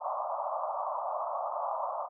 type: band-pass noise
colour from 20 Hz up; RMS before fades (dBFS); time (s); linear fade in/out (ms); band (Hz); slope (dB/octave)
pink; -34; 0-2.09; 50; 580 to 1200; 96
effects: none